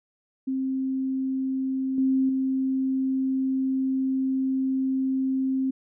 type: tone with level steps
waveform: sine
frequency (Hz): 264.3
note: C4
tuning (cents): +18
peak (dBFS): -24 / -19 / -22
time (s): 0.47-5.71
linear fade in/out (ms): 10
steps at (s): 1.98 / 2.29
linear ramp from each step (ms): 2
effects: none